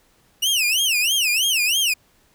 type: tone with vibrato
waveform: sawtooth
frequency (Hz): 2794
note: F7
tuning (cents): 0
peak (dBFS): -14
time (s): 0.42-1.94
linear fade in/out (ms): 10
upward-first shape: sine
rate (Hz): 3.1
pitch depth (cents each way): 260
effects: pink hiss -59 dBFS RMS until 2.34 s